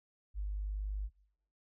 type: tone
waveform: sine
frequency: 50.5 Hz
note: G#1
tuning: 48 cents flat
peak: -34 dBFS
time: 0.34-1.1 s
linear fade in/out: 50 ms
effects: noise-tail reverb RT60 0.9 s tail -25 dB re dry